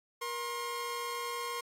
sawtooth tone pair together, 474.9 / 1067 Hz, A#4 / C6, +32 / +34 cents, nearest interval octave + major second, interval 1402 cents, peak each -36 / -33 dBFS, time 0.21-1.61 s, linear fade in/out 10 ms, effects AAC 48 kbps

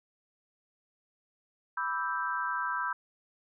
sine chord, E minor seventh, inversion second, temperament equal, 987.8 / 1174.7 / 1318.5 / 1568 Hz, B5 / D6 / E6 / G6, 0 / 0 / 0 / 0 cents, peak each -34 / -40 / -35 / -34 dBFS, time 1.77-2.93 s, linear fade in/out 5 ms, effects none

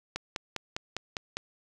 click train, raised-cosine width 0.2 ms, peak -15 dBFS, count 7, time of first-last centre 0.16-1.37 s, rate 4.96 Hz, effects none

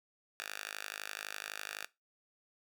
5% pulse tone with high-pass filter, 51.91 Hz, G#1, in tune, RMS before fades -44 dBFS, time 0.4-1.86 s, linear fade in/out 0 ms, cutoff 1600 Hz, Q 1, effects noise-tail reverb RT60 0.2 s tail -18 dB re dry

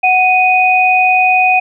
sine tone pair together, 740 / 2489 Hz, F#5 / D#7, 0 / 0 cents, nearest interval octave + major sixth, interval 2100 cents, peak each -10 dBFS, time 0.03-1.6 s, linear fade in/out 10 ms, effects none

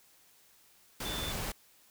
sine tone in noise, 3520 Hz, A7, in tune, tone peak -39 dBFS, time 1.05-1.32 s, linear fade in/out 5 ms, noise pink, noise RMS -37 dBFS, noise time 1-1.52 s, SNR -5 dB, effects white hiss -63 dBFS RMS until 1.9 s

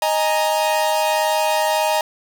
45% pulse chord, D# suspended fourth, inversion none, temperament equal, 622.3 / 830.6 / 932.3 Hz, D#5 / G#5 / A#5, 0 / 0 / 0 cents, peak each -20 / -22 / -21 dBFS, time 0.02-2.01 s, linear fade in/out 2 ms, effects none

